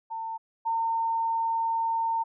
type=tone pair in turn; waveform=sine; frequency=900 / 909.9 Hz; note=A5 / A#5; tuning=+39 / -42 cents; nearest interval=unison; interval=19 cents; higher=second; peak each=-31 / -24 dBFS; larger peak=second; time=0.1-0.38 / 0.65-2.24 s; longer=second; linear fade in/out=20 ms; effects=none